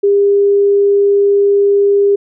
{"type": "tone", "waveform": "sine", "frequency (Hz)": 402.3, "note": "G4", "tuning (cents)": 45, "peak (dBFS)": -7, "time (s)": [0.03, 2.16], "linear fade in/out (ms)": 10, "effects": []}